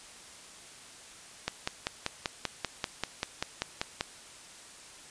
click train, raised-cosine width 0.2 ms, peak -12 dBFS, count 14, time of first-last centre 1.48-4.009 s, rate 5.14 Hz, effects white hiss -50 dBFS RMS until 5.1 s + resampled to 22050 Hz

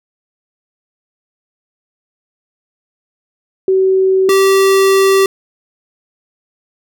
sine / square tone pair in turn, 379.8 / 387.8 Hz, F#4 / G4, +45 / -19 cents, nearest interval unison, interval 36 cents, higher second, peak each -8 dBFS, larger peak neither, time 3.68-4.29 / 4.29-5.26 s, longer second, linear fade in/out 2 ms, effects none

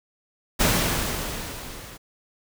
pink noise with level ramp, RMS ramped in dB -19 to -42 dBFS, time 0.59-1.98 s, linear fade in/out 20 ms, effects none

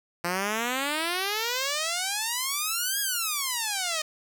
5% pulse exponential two-way sweep, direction up then down, 170 to 1669 to 610 Hz, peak -15 dBFS, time 0.24-4.02 s, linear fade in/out 5 ms, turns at 3 s, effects none

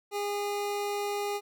25% pulse tone, 408.6 Hz, G#4, 28 cents flat, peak -26 dBFS, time 0.11-1.41 s, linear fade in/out 50 ms, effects none

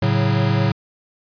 square chord, F# minor, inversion first, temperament equal, 110 / 138.59 / 185 Hz, A2 / C#3 / F#3, 0 / 0 / 0 cents, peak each -19 / -21 / -23 dBFS, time 0.02-0.72 s, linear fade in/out 5 ms, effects resampled to 11025 Hz

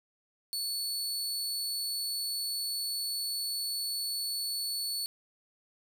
sawtooth tone, 4435 Hz, C#8, in tune, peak -29 dBFS, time 0.53-5.06 s, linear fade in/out 0 ms, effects none

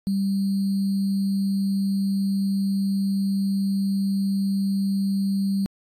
sine tone with sample-and-hold, 196 Hz, G3, in tune, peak -20 dBFS, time 0.07-5.66 s, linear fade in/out 0 ms, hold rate 4410 Hz, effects AAC 64 kbps

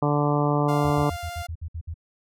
harmonic tone, 146.4 Hz, D3, 5 cents flat, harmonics 1 / 2 / 3 / 4 / 5 / 6 / 7 / 8, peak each -23 / -26 / -28 / -29 / -30 / -31 / -31 / -32 dBFS, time 0.02-1.1 s, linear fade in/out 5 ms
sawtooth tone with vibrato, 698.5 Hz, F5, in tune, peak -29 dBFS, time 0.68-1.47 s, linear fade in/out 10 ms, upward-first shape sine, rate 16 Hz, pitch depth 9 cents each way
sine tone bursts, 82.3 Hz, E2, 2 cents flat, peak -29 dBFS, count 9, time 0.84-1.942 s, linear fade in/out 10 ms, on 70 ms, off 59 ms
effects none

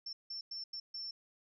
sine tone bursts at uneven times, 5390 Hz, E8, 38 cents sharp, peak -40 dBFS, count 5, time 0.06-0.13 / 0.3-0.41 / 0.51-0.64 / 0.73-0.8 / 0.94-1.11 s, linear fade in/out 5 ms, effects none

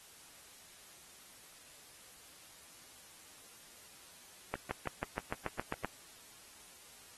accelerating click train, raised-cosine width 0.5 ms, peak -20 dBFS, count 10, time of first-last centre 4.54-5.847 s, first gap 170 ms, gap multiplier 0.96, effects white hiss -57 dBFS RMS until 7.17 s + AAC 32 kbps

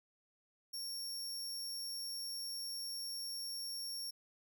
sawtooth tone, 5510 Hz, F8, 24 cents flat, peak -38 dBFS, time 0.73-4.11 s, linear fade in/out 10 ms, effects none

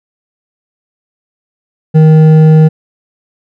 triangle tone with hard clipping, 156.8 Hz, D#3, 14 cents sharp, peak -3 dBFS, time 1.94-2.69 s, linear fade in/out 20 ms, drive 11 dB, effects none

